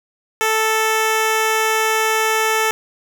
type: tone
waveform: 10% pulse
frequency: 440 Hz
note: A4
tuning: in tune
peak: -7 dBFS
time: 0.41-2.71 s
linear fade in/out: 0 ms
effects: none